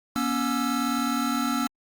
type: tone cluster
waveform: square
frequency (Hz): 240.6 / 280 / 1332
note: B3 / C#4 / E6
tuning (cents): -45 / +18 / +18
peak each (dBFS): -28 / -29 / -30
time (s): 0.16-1.67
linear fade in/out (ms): 0
effects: Opus 48 kbps